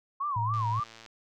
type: tone with vibrato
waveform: sine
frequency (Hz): 1055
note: C6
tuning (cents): +14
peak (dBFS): -28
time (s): 0.2-0.84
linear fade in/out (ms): 10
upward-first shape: sine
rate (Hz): 3.6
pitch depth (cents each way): 210
type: tone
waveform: sine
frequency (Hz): 110.1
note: A2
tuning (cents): +2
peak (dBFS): -29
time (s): 0.36-0.8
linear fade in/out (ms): 5
type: click train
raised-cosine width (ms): 0.2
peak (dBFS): -31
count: 60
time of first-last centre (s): 0.54-1.062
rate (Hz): 113
effects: none